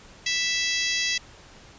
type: harmonic tone with a mistuned harmonic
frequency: 659.3 Hz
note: E5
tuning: in tune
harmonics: 3 / 4 / 5 / 6 / 7 / 8 / 9 / 10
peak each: -29 / -30 / -31 / -32 / -32 / -33 / -34 / -34 dBFS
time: 0.26-1.18 s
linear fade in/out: 5 ms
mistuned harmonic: 7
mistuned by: +38 cents
effects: pink hiss -49 dBFS RMS until 1.78 s + resampled to 16000 Hz